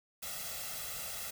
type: noise with comb filter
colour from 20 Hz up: white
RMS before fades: -41 dBFS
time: 0.22-1.31 s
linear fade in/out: 10 ms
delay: 1.5 ms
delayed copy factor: +0.8
effects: none